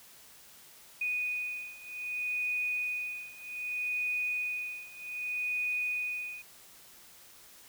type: beating tone pair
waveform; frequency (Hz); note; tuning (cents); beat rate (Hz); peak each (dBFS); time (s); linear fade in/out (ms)
sine; 2478 / 2478.64; D#7 / D#7; -8 / -7; 0.64; -36 / -34; 1.01-6.42; 5
effects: white hiss -55 dBFS RMS until 7.68 s